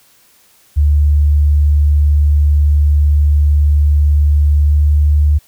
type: tone with pitch glide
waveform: sine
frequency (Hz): 73.5 to 74.01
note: D2 to D2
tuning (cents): +2 to +14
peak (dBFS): -7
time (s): 0.76-5.39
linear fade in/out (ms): 20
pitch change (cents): +12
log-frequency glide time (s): 4.67-4.73
effects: white hiss -50 dBFS RMS until 5.47 s